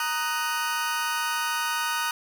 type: chord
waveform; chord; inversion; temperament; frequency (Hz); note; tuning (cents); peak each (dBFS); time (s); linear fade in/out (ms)
sawtooth; D# minor; second; just; 933.4 / 1244.5 / 1493.4; A#5 / D#6 / F#6; +2 / 0 / +16; -26; 0-2.11; 2
effects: none